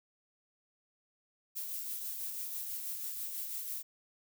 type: noise with tremolo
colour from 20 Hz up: violet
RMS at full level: -38 dBFS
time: 1.55-3.83 s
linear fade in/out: 20 ms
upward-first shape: triangle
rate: 6.1 Hz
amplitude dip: 40%
effects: none